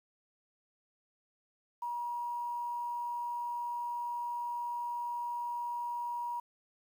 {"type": "tone with quantisation", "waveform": "sine", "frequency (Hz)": 957, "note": "A#5", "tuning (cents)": 45, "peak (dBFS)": -34, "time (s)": [1.82, 6.4], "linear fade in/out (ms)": 5, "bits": 10, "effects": []}